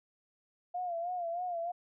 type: tone with vibrato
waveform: sine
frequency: 698.5 Hz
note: F5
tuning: in tune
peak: -33 dBFS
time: 0.74-1.72 s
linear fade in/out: 10 ms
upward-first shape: sine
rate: 3.2 Hz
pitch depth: 76 cents each way
effects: none